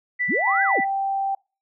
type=tone with tremolo; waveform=sine; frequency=1975.5 Hz; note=B6; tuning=in tune; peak=-20 dBFS; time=0.19-0.85 s; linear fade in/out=20 ms; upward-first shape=sine; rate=7.8 Hz; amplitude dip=30%
type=linear two-way sweep; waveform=sine; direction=up then down; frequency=129.5 to 1643 to 129.5 Hz; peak=-22 dBFS; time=0.28-0.81 s; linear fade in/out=20 ms; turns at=0.63 s
type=tone; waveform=sine; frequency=783 Hz; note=G5; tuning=2 cents flat; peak=-21 dBFS; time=0.47-1.35 s; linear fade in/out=5 ms
effects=noise-tail reverb RT60 0.3 s tail -25 dB re dry